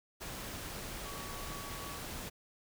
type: tone in noise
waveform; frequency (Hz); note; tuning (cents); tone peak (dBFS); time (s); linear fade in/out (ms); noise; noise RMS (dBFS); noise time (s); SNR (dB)
sine; 1131; C#6; +34; -49; 1.04-1.99; 20; pink; -43; 0.2-2.3; -9
effects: none

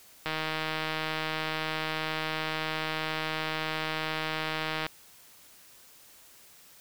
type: click train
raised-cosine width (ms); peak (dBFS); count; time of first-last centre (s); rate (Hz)
0.3; -15; 724; 0.26-4.865; 157
effects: white hiss -55 dBFS RMS until 6.8 s

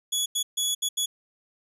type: tone bursts at uneven times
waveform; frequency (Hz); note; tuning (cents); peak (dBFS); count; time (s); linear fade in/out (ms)
20% pulse; 3385; G#7; +32; -18; 5; 0.12-0.26 / 0.35-0.43 / 0.57-0.75 / 0.82-0.89 / 0.97-1.06; 10
effects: none

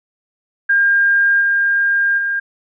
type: tone with level steps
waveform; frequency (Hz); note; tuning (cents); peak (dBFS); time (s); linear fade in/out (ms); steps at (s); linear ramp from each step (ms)
sine; 1607; G6; +43; -10 / -12 / -16; 0.69-2.4; 10; 1.4 / 2.17; 20
effects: none

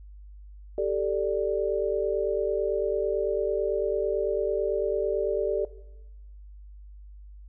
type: chord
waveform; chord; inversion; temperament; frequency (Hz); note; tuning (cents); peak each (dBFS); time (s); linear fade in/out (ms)
sine; G suspended second; none; just; 392 / 441 / 588; G4 / A4 / D5; 0 / +4 / +2; -28; 0.78-5.65; 2
effects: noise-tail reverb RT60 0.9 s tail -17 dB re dry + added 50 Hz sine -43 dBFS peak until 7.48 s

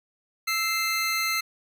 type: tone pair together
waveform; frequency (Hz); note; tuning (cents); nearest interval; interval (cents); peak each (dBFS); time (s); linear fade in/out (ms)
25% pulse; 1318.5 / 2088; E6 / C7; 0 / -4; minor sixth; 796; -25 / -22; 0.47-1.41; 10
effects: none

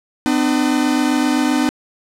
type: tone pair together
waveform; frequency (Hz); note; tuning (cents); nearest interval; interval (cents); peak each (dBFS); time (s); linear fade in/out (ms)
45% pulse; 253.5 / 301.2; B3 / D4; +45 / +44; minor third; 299; -17; 0.26-1.69; 0
effects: low-pass 11000 Hz 12 dB/octave

